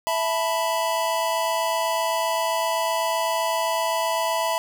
square chord, E suspended fourth, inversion none, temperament equal, 659.3 / 880 / 987.8 Hz, E5 / A5 / B5, 0 / 0 / 0 cents, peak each -26 / -29 / -26 dBFS, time 0.07-4.58 s, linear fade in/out 0 ms, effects none

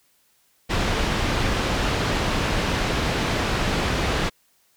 pink low-pass noise, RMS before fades -23 dBFS, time 0.69-4.3 s, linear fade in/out 20 ms, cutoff 4200 Hz, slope 12 dB/octave, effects white hiss -63 dBFS RMS until 4.76 s

